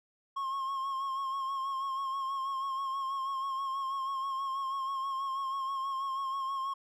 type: tone with vibrato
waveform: triangle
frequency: 1079 Hz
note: C#6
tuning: 47 cents flat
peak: -30 dBFS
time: 0.36-6.74 s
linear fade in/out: 10 ms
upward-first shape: sine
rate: 6.2 Hz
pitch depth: 39 cents each way
effects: none